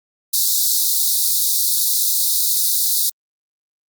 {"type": "high-pass noise", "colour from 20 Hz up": "white", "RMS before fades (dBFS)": -17, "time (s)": [0.33, 3.1], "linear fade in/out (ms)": 10, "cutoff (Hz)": 3700, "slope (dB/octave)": 96, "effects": ["Opus 48 kbps"]}